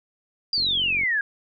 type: exponential sweep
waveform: sine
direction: down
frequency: 4838 to 1600 Hz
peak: -20 dBFS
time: 0.53-1.21 s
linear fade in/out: 2 ms
type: click train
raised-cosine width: 3 ms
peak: -28 dBFS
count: 22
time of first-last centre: 0.58-1.035 s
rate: 46.2 Hz
effects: none